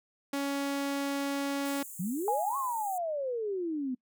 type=tone; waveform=sawtooth; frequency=279.6 Hz; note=C#4; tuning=15 cents sharp; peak=-26 dBFS; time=0.33-1.83 s; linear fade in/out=5 ms
type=high-pass noise; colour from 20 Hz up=pink; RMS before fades=-45 dBFS; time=1.65-2.98 s; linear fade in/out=2 ms; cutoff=6800 Hz; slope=96 dB/octave
type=exponential two-way sweep; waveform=sine; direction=up then down; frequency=164.81 to 1122 to 246.1 Hz; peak=-30 dBFS; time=1.99-3.95 s; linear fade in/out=10 ms; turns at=2.57 s
type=tone with exponential decay; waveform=sine; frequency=830.6 Hz; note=G#5; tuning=in tune; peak=-25 dBFS; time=2.28-3.11 s; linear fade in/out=1 ms; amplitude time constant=180 ms
effects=noise-tail reverb RT60 0.1 s tail -25 dB re dry